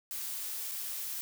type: noise with dropouts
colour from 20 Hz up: blue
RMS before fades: -38 dBFS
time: 0.11-1.21 s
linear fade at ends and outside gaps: 0 ms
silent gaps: 0.713-0.717 s
effects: none